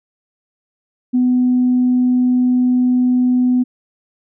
sine tone, 250 Hz, B3, 21 cents sharp, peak -10 dBFS, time 1.13-3.64 s, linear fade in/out 20 ms, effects tanh soft clip ceiling -6 dBFS

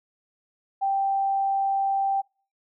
sine tone, 784 Hz, G5, in tune, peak -21 dBFS, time 0.81-2.22 s, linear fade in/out 20 ms, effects noise-tail reverb RT60 0.4 s tail -26 dB re dry

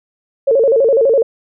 sine tone with vibrato, 499 Hz, B4, 18 cents sharp, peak -8 dBFS, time 0.47-1.23 s, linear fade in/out 10 ms, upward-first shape square, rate 12 Hz, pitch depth 170 cents each way, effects none

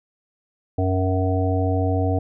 harmonic tone, 93.3 Hz, F#2, 15 cents sharp, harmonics 1 / 3 / 5 / 7 / 8, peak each -20 / -25 / -27 / -28 / -29 dBFS, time 0.78-2.19 s, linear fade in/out 5 ms, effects none

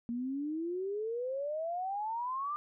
sine exponential sweep, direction up, 231.6 to 1211 Hz, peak -33 dBFS, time 0.09-2.56 s, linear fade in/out 0 ms, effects none

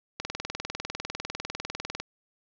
click train, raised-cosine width 0.2 ms, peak -15 dBFS, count 37, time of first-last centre 0.2-2 s, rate 20 Hz, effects resampled to 16000 Hz + 8-bit

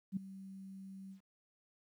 sine tone with ADSR envelope, 192.4 Hz, G3, 32 cents flat, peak -31 dBFS, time 0.12-1.21 s, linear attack 47 ms, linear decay 6 ms, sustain -16 dB, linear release 100 ms, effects 12-bit

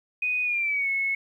sine tone with pitch glide, 2489 to 2192 Hz, D#7 to C#7, 0 to -20 cents, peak -23 dBFS, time 0.22-1.15 s, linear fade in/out 5 ms, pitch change -220 cents, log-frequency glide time 0.43-0.89 s, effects 10-bit

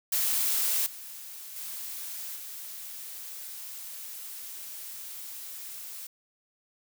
blue noise with level steps, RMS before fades -27 / -43 / -38 / -41 dBFS, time 0.12-6.07 s, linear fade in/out 5 ms, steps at 0.86 / 1.56 / 2.36 s, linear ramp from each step 5 ms, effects none

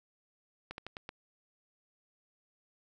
slowing click train, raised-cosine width 0.3 ms, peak -25 dBFS, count 5, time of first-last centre 0.71-1.091 s, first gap 71 ms, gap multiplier 1.2, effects none

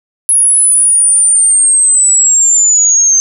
sine linear sweep, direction down, 10548 to 6250 Hz, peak -5 dBFS, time 0.29-3.2 s, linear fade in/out 0 ms, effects none

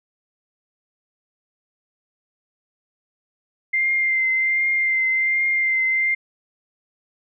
sine tone with vibrato, 2093 Hz, C7, in tune, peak -17 dBFS, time 3.73-6.15 s, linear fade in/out 10 ms, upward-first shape triangle, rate 1.3 Hz, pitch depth 25 cents each way, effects none

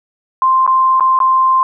sine tone with dropouts, 1046.5 Hz, C6, in tune, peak -8 dBFS, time 0.42-1.63 s, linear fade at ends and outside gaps 1 ms, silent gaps 0.665-0.676 / 0.998-1.007 / 1.19-1.202 s, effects none

